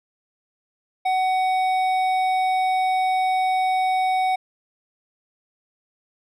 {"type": "tone with hard clipping", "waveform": "sine", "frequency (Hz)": 750, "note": "F#5", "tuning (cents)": 23, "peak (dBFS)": -20, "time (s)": [1.05, 4.36], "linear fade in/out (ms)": 10, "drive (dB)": 9, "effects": []}